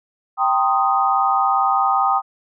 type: chord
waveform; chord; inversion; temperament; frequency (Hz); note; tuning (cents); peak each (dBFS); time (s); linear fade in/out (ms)
sine; C minor seventh; second; equal with one note detuned; 784 / 921.6 / 1046.5 / 1244.5; G5 / Bb5 / C6 / Eb6; 0 / -20 / 0 / 0; -18 / -24 / -24 / -18; 0.37-2.22; 50
effects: none